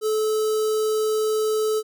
square tone with notch filter, 433 Hz, A4, 28 cents flat, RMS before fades -22 dBFS, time 0.01-1.83 s, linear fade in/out 50 ms, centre 2200 Hz, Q 0.74, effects none

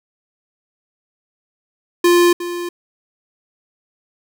square tone with echo, 349.2 Hz, F4, in tune, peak -10 dBFS, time 2.04-2.33 s, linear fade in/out 5 ms, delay 360 ms, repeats 1, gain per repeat -13 dB, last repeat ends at 2.69 s, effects none

